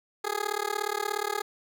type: tone with amplitude modulation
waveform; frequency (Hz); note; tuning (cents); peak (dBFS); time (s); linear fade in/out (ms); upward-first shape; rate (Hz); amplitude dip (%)
15% pulse; 415.3; G#4; 0; -18; 0.24-1.42; 10; sine; 36.9; 100
effects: none